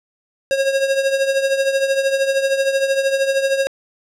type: tone with tremolo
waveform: square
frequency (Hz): 543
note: C#5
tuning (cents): -36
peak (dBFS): -13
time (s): 0.51-3.67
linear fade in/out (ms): 0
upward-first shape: triangle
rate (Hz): 13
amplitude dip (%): 70
effects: low-pass 9000 Hz 12 dB/octave